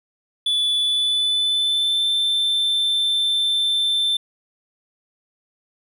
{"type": "tone with pitch glide", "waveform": "triangle", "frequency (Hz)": [3459, 3550], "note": ["A7", "A7"], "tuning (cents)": [-30, 15], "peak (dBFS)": -16, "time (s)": [0.46, 4.17], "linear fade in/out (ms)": 5, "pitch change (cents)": 45, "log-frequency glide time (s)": [0.79, 2.09], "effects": []}